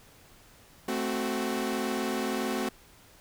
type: chord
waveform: sawtooth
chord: F# diminished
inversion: first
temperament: equal with one note detuned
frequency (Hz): 220 / 261.6 / 372.8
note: A3 / C4 / F#4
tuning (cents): 0 / 0 / +13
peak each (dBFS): -29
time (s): 0.88-2.69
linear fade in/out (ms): 5
effects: pink hiss -56 dBFS RMS until 3.2 s